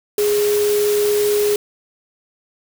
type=tone in noise; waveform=sine; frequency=415.3 Hz; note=G#4; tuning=in tune; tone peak=-14 dBFS; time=0.18-1.56 s; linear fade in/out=2 ms; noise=white; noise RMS=-26 dBFS; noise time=0.18-1.56 s; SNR=+9 dB; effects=none